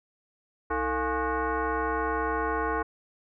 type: tone with frequency modulation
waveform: sine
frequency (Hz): 319.1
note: D#4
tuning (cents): +44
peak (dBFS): -25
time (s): 0.7-2.83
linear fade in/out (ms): 10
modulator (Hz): 384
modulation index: 3.2
effects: none